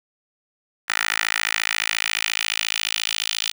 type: tone with high-pass filter sweep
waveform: 10% pulse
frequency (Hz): 54.3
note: A1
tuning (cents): -22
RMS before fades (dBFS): -24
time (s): 0.88-3.52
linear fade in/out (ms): 20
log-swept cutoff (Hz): 1700 to 3300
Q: 2.1
effects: none